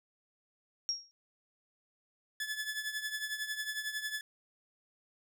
sine tone with exponential decay, 5588 Hz, F8, in tune, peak -27 dBFS, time 0.89-1.11 s, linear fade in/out 0 ms, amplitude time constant 47 ms
sawtooth tone with tremolo, 1723 Hz, A6, 37 cents flat, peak -29 dBFS, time 2.4-4.21 s, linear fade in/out 2 ms, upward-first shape triangle, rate 11 Hz, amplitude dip 75%
effects none

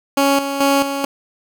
15% pulse tone with tremolo, 277.8 Hz, C#4, 4 cents sharp, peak -6 dBFS, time 0.17-1.05 s, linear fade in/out 5 ms, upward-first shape square, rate 2.3 Hz, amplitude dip 60%, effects none

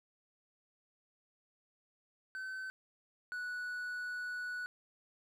triangle tone pair in turn, 1529 / 1475 Hz, G6 / F#6, -44 / -6 cents, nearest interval minor second, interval 62 cents, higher first, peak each -38 / -36 dBFS, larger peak second, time 2.35-2.7 / 3.32-4.66 s, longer second, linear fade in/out 0 ms, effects none

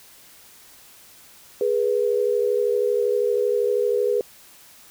sine tone pair together, 415.3 / 488 Hz, G#4 / B4, 0 / -21 cents, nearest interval minor third, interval 279 cents, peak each -21 dBFS, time 1.61-4.21 s, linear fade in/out 2 ms, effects white hiss -49 dBFS RMS until 4.9 s

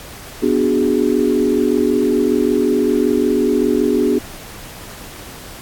sine chord, G# half-diminished seventh, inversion first, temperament equal, 246.9 / 293.7 / 370 / 415.3 Hz, B3 / D4 / F#4 / G#4, 0 / 0 / 0 / 0 cents, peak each -18 dBFS, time 0.42-4.19 s, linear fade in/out 10 ms, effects pink hiss -35 dBFS RMS until 5.61 s + AAC 64 kbps

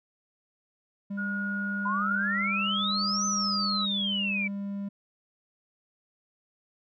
triangle tone, 200 Hz, G3, 35 cents sharp, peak -29 dBFS, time 1.1-4.89 s, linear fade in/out 10 ms
sine tone with pitch glide, 1439 to 1274.6 Hz, F#6 to D#6, -49 to +41 cents, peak -31 dBFS, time 1.17-3.86 s, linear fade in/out 20 ms, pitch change -210 cents, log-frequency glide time 2.06-2.88 s
sine exponential two-way sweep, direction up then down, 987.8 to 6180 to 2276 Hz, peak -27 dBFS, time 1.85-4.48 s, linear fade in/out 10 ms, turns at 3.26 s
effects none

